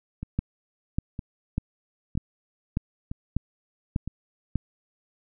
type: two click trains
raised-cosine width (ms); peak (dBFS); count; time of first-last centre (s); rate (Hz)
5; -20 / -12; 5 / 8; 0.23-4.076 / 0.39-4.557; 1.04 / 1.68
effects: none